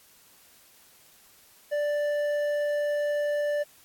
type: tone with hard clipping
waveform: triangle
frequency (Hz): 587.3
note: D5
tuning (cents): 0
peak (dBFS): -26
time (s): 1.71-3.64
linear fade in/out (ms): 20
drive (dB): 10
effects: white hiss -57 dBFS RMS until 3.84 s + AAC 64 kbps